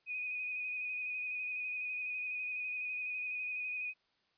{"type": "tone with vibrato", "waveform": "sine", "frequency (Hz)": 2489, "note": "D#7", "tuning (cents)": 0, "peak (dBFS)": -36, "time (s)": [0.06, 3.94], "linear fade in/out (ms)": 50, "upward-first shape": "square", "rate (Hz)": 12, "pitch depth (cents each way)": 19, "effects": ["white hiss -75 dBFS RMS until 4.37 s", "resampled to 11025 Hz"]}